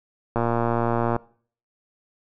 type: click train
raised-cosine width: 1 ms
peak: -9 dBFS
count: 95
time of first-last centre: 0.36-1.163 s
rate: 117 Hz
effects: noise-tail reverb RT60 0.5 s tail -22 dB re dry